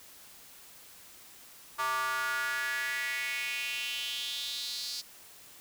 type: tone with high-pass filter sweep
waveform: square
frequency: 130 Hz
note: C3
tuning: 11 cents flat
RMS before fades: -34 dBFS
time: 1.78-5.02 s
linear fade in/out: 20 ms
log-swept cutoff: 1100 to 4700 Hz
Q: 4.7
effects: white hiss -53 dBFS RMS until 5.6 s